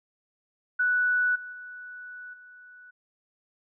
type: tone with level steps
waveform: sine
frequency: 1480 Hz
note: F#6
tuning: in tune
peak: -21 / -37 / -39 / -47 dBFS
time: 0.79-2.91 s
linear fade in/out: 10 ms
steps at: 1.35 / 1.52 / 2.33 s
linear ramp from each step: 10 ms
effects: none